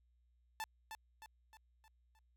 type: tone with echo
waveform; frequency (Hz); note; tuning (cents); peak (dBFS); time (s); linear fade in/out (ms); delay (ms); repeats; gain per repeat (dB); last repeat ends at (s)
sawtooth; 880; A5; 0; -36; 0.6-0.64; 0; 310; 5; -6; 2.19
effects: added 60 Hz sine -70 dBFS peak until 2.36 s